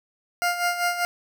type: tone with tremolo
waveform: 20% pulse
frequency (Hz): 703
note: F5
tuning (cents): +11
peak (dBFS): -15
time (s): 0.42-1.05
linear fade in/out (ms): 0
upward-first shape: sine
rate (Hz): 5.1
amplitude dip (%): 65
effects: none